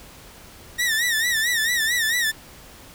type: tone with vibrato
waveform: sawtooth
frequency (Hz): 1854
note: A#6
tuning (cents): -10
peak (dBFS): -16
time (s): 0.78-2.32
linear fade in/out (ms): 20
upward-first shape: sine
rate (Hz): 4.5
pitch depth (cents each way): 110
effects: pink hiss -45 dBFS RMS until 2.94 s